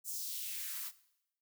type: noise with high-pass filter sweep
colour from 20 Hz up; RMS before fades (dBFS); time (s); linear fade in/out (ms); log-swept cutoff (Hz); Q
blue; -41; 0.04-0.92; 50; 7500 to 900; 1.9
effects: noise-tail reverb RT60 0.8 s tail -18 dB re dry